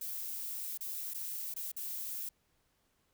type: noise with dropouts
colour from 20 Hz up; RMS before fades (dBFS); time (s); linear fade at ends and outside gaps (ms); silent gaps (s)
violet; -40; 0.01-2.29; 5; 0.776-0.807 / 1.137-1.144 / 1.54-1.562 / 1.718-1.764
effects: pink hiss -75 dBFS RMS until 3.13 s